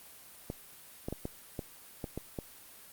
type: clicks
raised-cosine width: 2 ms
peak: -22 dBFS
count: 8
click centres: 0.501 / 1.085 / 1.126 / 1.254 / 1.592 / 2.042 / 2.176 / 2.388 s
effects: white hiss -53 dBFS RMS until 2.92 s + Opus 32 kbps